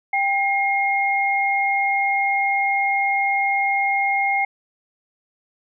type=tone pair together; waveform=sine; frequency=792 / 2140 Hz; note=G5 / C7; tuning=+18 / +38 cents; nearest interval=octave + perfect fourth; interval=1720 cents; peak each=-20 dBFS; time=0.13-4.45 s; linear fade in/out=5 ms; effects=none